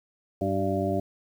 harmonic tone with a mistuned harmonic, 97.6 Hz, G2, 7 cents flat, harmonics 1 / 2 / 3 / 4 / 6 / 7, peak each -31 / -31 / -31 / -31 / -31 / -31 dBFS, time 0.41-1 s, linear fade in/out 5 ms, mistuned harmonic 4, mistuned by -33 cents, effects 9-bit

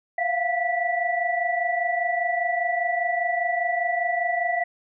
sine tone cluster, 686 / 711 / 1963 Hz, F5 / F5 / B6, -31 / +31 / -11 cents, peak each -26 dBFS, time 0.18-4.64 s, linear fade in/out 5 ms, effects none

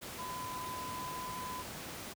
sine tone in noise, 1007 Hz, B5, 33 cents sharp, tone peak -40 dBFS, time 0.18-1.63 s, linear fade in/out 20 ms, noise pink, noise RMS -44 dBFS, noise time 0.01-2.14 s, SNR +1 dB, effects high-pass 80 Hz 12 dB/octave

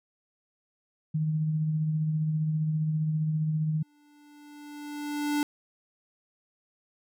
sine tone with tremolo, 155.56 Hz, D#3, in tune, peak -23 dBFS, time 1.14-3.83 s, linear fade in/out 10 ms, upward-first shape triangle, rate 15 Hz, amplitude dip 35%
square tone with exponential growth, 293.7 Hz, D4, in tune, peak -24 dBFS, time 3.82-5.43 s, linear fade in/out 1 ms, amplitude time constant 350 ms
effects none

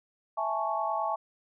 sine chord, A major seventh, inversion second, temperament equal, 659.3 / 830.6 / 880 / 1108.7 Hz, E5 / G#5 / A5 / C#6, 0 / 0 / 0 / 0 cents, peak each -33 dBFS, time 0.37-1.16 s, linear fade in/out 10 ms, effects none

